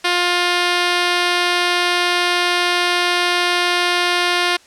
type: tone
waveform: 5% pulse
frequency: 353.3 Hz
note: F4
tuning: 20 cents sharp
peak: -3 dBFS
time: 0.04-4.57 s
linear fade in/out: 10 ms
effects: white hiss -48 dBFS RMS until 4.66 s + low-pass 7000 Hz 12 dB/octave